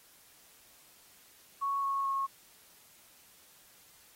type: tone with pitch steps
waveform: sine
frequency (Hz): 1108.7 / 1099.8 / 1090.9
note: C#6 / C#6 / C#6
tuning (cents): 0 / -14 / -28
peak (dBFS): -29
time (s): 1.61-2.27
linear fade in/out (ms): 20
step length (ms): 220
effects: white hiss -60 dBFS RMS until 4.15 s + AAC 48 kbps